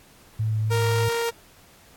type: tone with vibrato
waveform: sine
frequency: 109 Hz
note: A2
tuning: 16 cents flat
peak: -21 dBFS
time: 0.39-1.09 s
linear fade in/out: 10 ms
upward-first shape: sine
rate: 3.7 Hz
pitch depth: 10 cents each way
type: tone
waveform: sawtooth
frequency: 465.6 Hz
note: A#4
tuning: 2 cents flat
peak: -19 dBFS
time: 0.7-1.31 s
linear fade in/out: 20 ms
effects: pink hiss -53 dBFS RMS until 1.96 s + AAC 64 kbps